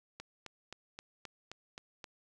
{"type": "click train", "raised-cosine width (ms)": 0.2, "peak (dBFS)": -27, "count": 8, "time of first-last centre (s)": [0.2, 2.042], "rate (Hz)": 3.8, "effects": []}